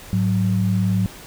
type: tone pair together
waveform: sine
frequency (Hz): 106.4 / 185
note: G#2 / F#3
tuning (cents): +42 / 0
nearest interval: minor seventh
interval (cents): 958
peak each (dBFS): -19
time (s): 0.13-1.06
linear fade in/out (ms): 0
effects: pink hiss -40 dBFS RMS until 1.26 s